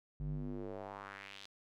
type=tone with band-pass filter sweep; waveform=square; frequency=49.43 Hz; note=G1; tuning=15 cents sharp; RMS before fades=-44 dBFS; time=0.2-1.46 s; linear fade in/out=0 ms; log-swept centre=110 to 4100 Hz; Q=2.2; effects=none